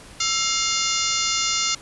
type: harmonic tone with a mistuned harmonic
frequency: 707 Hz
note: F5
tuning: 21 cents sharp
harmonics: 2 / 3 / 4 / 5 / 6 / 7 / 8 / 9 / 10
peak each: -29 / -29 / -29 / -29 / -29 / -29 / -29 / -29 / -29 dBFS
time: 0.2-1.75 s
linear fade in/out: 5 ms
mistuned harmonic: 2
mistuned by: -100 cents
effects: pink hiss -44 dBFS RMS until 1.81 s + resampled to 24000 Hz